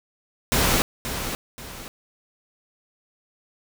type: noise with echo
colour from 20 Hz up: pink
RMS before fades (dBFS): -20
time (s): 0.52-0.82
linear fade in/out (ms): 0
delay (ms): 530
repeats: 2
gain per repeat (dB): -9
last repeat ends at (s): 1.88
effects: none